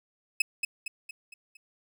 40% pulse tone with echo, 2580 Hz, E7, 38 cents flat, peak -19 dBFS, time 0.4-0.42 s, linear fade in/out 5 ms, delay 230 ms, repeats 5, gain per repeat -6 dB, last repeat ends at 1.57 s, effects none

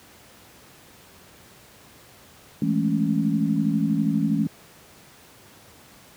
sine chord, A major seventh, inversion second, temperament equal, 164.81 / 207.7 / 220 / 277.2 Hz, E3 / G#3 / A3 / C#4, 0 / 0 / 0 / 0 cents, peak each -25 dBFS, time 2.62-4.47 s, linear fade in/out 2 ms, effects pink hiss -50 dBFS RMS until 6.16 s + high-pass 80 Hz 12 dB/octave

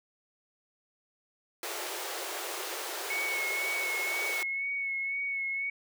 pink high-pass noise, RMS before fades -37 dBFS, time 1.63-4.43 s, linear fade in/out 2 ms, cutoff 340 Hz, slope 96 dB/octave
sine tone with vibrato, 2206 Hz, C#7, 9 cents flat, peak -30 dBFS, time 3.1-5.7 s, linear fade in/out 5 ms, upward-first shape sine, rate 2 Hz, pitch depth 28 cents each way
effects none

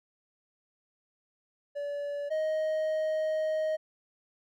triangle tone pair in turn, 575 / 625.7 Hz, D5 / D#5, -37 / +10 cents, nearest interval minor second, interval 147 cents, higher second, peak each -30 / -25 dBFS, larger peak second, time 1.75-2.3 / 2.3-3.77 s, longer second, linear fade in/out 20 ms, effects none

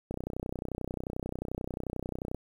click train, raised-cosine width 2 ms, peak -21 dBFS, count 71, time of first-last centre 0.11-2.346 s, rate 31.3 Hz, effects 9-bit

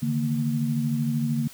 sine tone cluster, 143.8 / 156.9 / 230.7 Hz, D3 / D#3 / A#3, -36 / +15 / -18 cents, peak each -26 / -32 / -25 dBFS, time 0.02-1.48 s, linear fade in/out 10 ms, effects white hiss -47 dBFS RMS until 1.53 s

